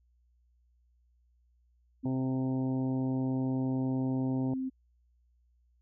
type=tone; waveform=sine; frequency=261.6 Hz; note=C4; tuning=in tune; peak=-31 dBFS; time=2.03-4.7 s; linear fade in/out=20 ms
type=harmonic tone; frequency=130.81 Hz; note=C3; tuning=in tune; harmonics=1 / 2 / 3 / 4 / 5 / 6 / 7; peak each=-33 / -39 / -43 / -45 / -47 / -49 / -50 dBFS; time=2.05-4.54 s; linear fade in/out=5 ms
effects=added 60 Hz sine -65 dBFS peak until 5.81 s